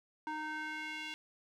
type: tone with band-pass filter sweep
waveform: square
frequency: 308.8 Hz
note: D#4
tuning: 13 cents flat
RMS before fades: -41 dBFS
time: 0.27-1.14 s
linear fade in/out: 0 ms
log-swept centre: 1100 to 2900 Hz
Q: 2.3
effects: none